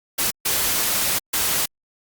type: noise bursts at uneven times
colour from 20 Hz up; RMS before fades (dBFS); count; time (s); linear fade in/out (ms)
white; -21; 3; 0.18-0.31 / 0.45-1.19 / 1.33-1.66; 10
effects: Opus 48 kbps